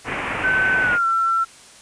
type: low-pass noise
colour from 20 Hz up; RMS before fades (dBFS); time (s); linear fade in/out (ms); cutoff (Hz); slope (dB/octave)
white; -26; 0.04-0.99; 50; 2600; 48
type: tone with pitch glide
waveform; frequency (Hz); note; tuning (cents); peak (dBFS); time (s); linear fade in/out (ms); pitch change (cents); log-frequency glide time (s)
sine; 1521 to 1347.3; F#6 to E6; +47 to +37; -16; 0.43-1.45; 20; -210; 0.81-1.06
effects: white hiss -45 dBFS RMS until 1.81 s + resampled to 22050 Hz